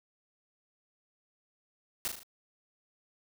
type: noise with echo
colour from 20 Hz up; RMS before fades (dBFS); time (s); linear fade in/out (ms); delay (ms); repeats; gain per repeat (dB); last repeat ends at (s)
white; -33; 2.05-2.08; 0; 38; 4; -5; 2.232
effects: none